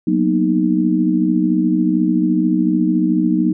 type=chord; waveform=sine; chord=B major seventh; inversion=second; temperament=equal with one note detuned; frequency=184.25 / 233.1 / 246.9 / 311.1 Hz; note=F#3 / A#3 / B3 / D#4; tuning=-7 / 0 / 0 / 0 cents; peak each=-18 / -21 / -20 / -16 dBFS; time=0.07-3.53 s; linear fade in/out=5 ms; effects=none